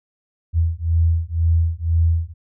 sine beating tone pair, 81.9 / 83.9 Hz, E2 / E2, -11 / +31 cents, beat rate 2 Hz, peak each -18 dBFS, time 0.53-2.34 s, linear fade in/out 50 ms, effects none

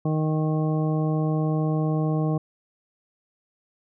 harmonic tone, 155.56 Hz, D#3, in tune, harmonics 1 / 2 / 3 / 4 / 5 / 7, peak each -22 / -28 / -32 / -34 / -36 / -39 dBFS, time 0.05-2.38 s, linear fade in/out 5 ms, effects none

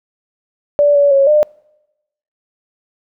sine tone with pitch steps, 581 / 571 / 550 / 602 Hz, D5 / D5 / C#5 / D5, -19 / -49 / -14 / +43 cents, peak -7 dBFS, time 0.79-1.43 s, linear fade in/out 0 ms, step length 160 ms, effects noise-tail reverb RT60 0.9 s tail -26 dB re dry

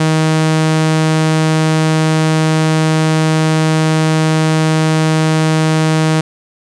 sawtooth tone, 157.8 Hz, D#3, 25 cents sharp, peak -6 dBFS, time 0-6.21 s, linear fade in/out 5 ms, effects resampled to 22050 Hz + 7-bit

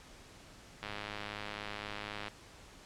click train, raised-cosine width 0.3 ms, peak -24 dBFS, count 152, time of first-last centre 0.83-2.282 s, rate 104 Hz, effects pink hiss -55 dBFS RMS until 2.85 s + low-pass 8000 Hz 12 dB/octave

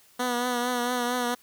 10% pulse tone with vibrato, 245.2 Hz, B3, 12 cents flat, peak -17 dBFS, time 0.19-1.35 s, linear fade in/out 10 ms, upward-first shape triangle, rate 4.4 Hz, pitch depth 43 cents each way, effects white hiss -58 dBFS RMS until 1.42 s

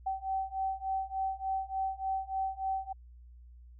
sine beating tone pair, 767 / 770.4 Hz, G5 / G5, -38 / -30 cents, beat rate 3.4 Hz, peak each -35 / -34 dBFS, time 0.06-2.93 s, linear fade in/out 10 ms, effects added 60 Hz sine -50 dBFS peak until 3.79 s

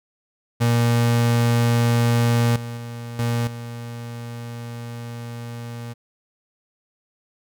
35% pulse tone with level steps, 118.2 Hz, A#2, 24 cents sharp, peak -14 / -27 / -29 / -18 / -29 dBFS, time 0.6-5.94 s, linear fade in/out 20 ms, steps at 2.56 / 2.77 / 3.19 / 3.47 s, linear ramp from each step 2 ms, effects none

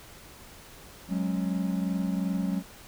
triangle chord, F# suspended second, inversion none, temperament equal with one note detuned, 185 / 207.7 / 273.8 Hz, F#3 / G#3 / C#4, 0 / 0 / -21 cents, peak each -26 / -30 / -32 dBFS, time 1.08-2.63 s, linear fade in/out 50 ms, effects pink hiss -49 dBFS RMS until 2.87 s

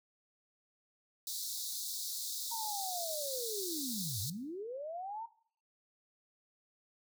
pink high-pass noise, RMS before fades -40 dBFS, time 1.27-4.3 s, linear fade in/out 2 ms, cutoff 3700 Hz, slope 96 dB/octave
sine linear two-way sweep, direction down then up, 932.3 to 89.3 to 932.3 Hz, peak -39 dBFS, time 2.51-5.26 s, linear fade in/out 10 ms, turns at 4.21 s
effects noise-tail reverb RT60 0.5 s tail -17 dB re dry

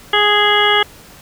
harmonic tone, 415.3 Hz, G#4, in tune, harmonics 1 / 2 / 3 / 4 / 5 / 7 / 8, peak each -18 / -18 / -18 / -18 / -18 / -18 / -18 dBFS, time 0.13-0.83 s, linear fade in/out 5 ms, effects pink hiss -41 dBFS RMS until 1.21 s

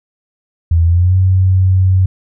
sine tone with pitch glide, 83.4 to 93.61 Hz, E2 to F#2, +21 to +21 cents, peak -7 dBFS, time 0.71-2.06 s, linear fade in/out 5 ms, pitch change +200 cents, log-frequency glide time 0.85-1.16 s, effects none

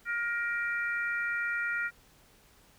harmonic tone, 471.2 Hz, A#4, 19 cents sharp, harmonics 3 / 4 / 5, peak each -31 / -34 / -39 dBFS, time 0.05-1.91 s, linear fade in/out 50 ms, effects pink hiss -61 dBFS RMS until 2.78 s

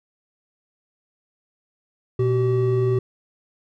triangle tone pair together, 120.32 / 382 Hz, B2 / G4, -45 / -45 cents, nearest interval octave + minor sixth, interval 2000 cents, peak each -18 dBFS, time 2.19-2.99 s, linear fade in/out 5 ms, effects none

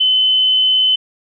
sine tone, 3039 Hz, F#7, 46 cents sharp, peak -10 dBFS, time 0-0.96 s, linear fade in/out 10 ms, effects none

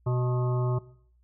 harmonic tone with a mistuned harmonic, 124.6 Hz, B2, 16 cents sharp, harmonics 1 / 3 / 5 / 7 / 9 / 10, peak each -24 / -33 / -37 / -41 / -40 / -45 dBFS, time 0.06-0.79 s, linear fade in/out 10 ms, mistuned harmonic 9, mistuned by -70 cents, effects noise-tail reverb RT60 0.6 s tail -19 dB re dry + added 60 Hz sine -60 dBFS peak until 1.23 s

